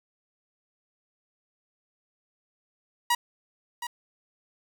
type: tone with echo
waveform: sawtooth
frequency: 959 Hz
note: A#5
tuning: 49 cents sharp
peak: -17 dBFS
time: 3.1-3.15 s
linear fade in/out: 5 ms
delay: 720 ms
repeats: 1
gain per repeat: -11 dB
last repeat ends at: 3.87 s
effects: 8-bit